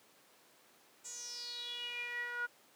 sawtooth tone with band-pass filter sweep, 482.5 Hz, B4, 40 cents flat, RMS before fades -42 dBFS, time 1.04-2.47 s, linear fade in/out 20 ms, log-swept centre 7400 to 1400 Hz, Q 8.8, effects pink hiss -64 dBFS RMS until 2.75 s + high-pass 300 Hz 12 dB/octave

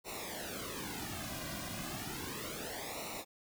pink noise with flanger, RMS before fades -42 dBFS, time 0.04-3.25 s, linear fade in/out 50 ms, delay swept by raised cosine 0.61 to 2.31 ms, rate 0.33 Hz, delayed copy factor -0.85, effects none

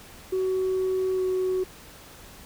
sine tone with pitch glide, 375.1 to 371.9 Hz, F#4 to F#4, +24 to +9 cents, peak -21 dBFS, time 0.32-1.64 s, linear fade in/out 10 ms, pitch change -15 cents, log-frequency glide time 1.13-1.21 s, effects tanh soft clip ceiling -20 dBFS + pink hiss -47 dBFS RMS until 2.45 s

